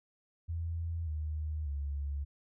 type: tone with pitch steps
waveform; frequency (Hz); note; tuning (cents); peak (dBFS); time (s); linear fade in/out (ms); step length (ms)
sine; 83.4 / 76.92 / 70.95; E2 / D#2 / C#2; +21 / -19 / +41; -33; 0.48-2.25; 20; 590
effects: none